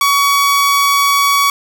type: tone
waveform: sawtooth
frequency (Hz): 1128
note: C#6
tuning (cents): +30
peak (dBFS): -6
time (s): 0.01-1.5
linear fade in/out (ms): 2
effects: none